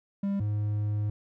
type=tone pair in turn; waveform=triangle; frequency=198.8 / 104.67 Hz; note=G3 / G#2; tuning=+25 / +14 cents; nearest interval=major seventh; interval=1111 cents; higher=first; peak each=-24 dBFS; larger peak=neither; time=0.23-0.4 / 0.4-1.1 s; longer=second; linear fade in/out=5 ms; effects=none